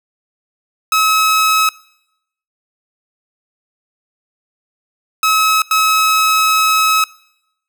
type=tone bursts at uneven times; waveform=sawtooth; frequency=1285 Hz; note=E6; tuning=45 cents flat; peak=-7 dBFS; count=3; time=0.92-1.69 / 5.23-5.62 / 5.71-7.04 s; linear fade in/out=2 ms; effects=noise-tail reverb RT60 0.8 s tail -22 dB re dry